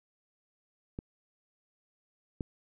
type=clicks; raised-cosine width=3 ms; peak=-24 / -21 dBFS; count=2; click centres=0.989 / 2.408 s; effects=none